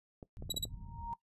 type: clicks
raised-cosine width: 2 ms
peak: -33 dBFS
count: 6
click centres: 0.228 / 0.424 / 0.495 / 0.543 / 0.573 / 0.653 s
type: low-pass noise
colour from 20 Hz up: pink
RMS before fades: -47 dBFS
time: 0.37-1.13 s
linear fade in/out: 0 ms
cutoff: 170 Hz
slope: 24 dB/octave
type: tone bursts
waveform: sawtooth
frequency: 3900 Hz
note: B7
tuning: 23 cents flat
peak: -29 dBFS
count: 3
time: 0.5-0.647 s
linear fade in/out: 5 ms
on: 23 ms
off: 39 ms
type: tone with exponential growth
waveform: sine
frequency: 932.3 Hz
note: A#5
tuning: in tune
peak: -35 dBFS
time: 0.69-1.14 s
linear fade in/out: 5 ms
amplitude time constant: 96 ms
effects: noise-tail reverb RT60 0.1 s tail -18 dB re dry + resampled to 32000 Hz